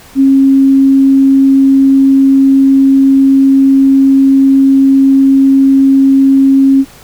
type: tone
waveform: sine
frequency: 270.8 Hz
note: C#4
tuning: 40 cents flat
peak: -3 dBFS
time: 0.15-6.85 s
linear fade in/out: 50 ms
effects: pink hiss -37 dBFS RMS until 7.03 s